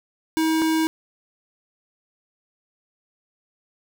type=tone pair in turn; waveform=square; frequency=319.5 / 319.5 Hz; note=D#4 / D#4; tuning=+46 / +46 cents; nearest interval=unison; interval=0 cents; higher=neither; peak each=-19 dBFS; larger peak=neither; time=0.37-0.62 / 0.62-0.87 s; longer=neither; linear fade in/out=0 ms; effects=none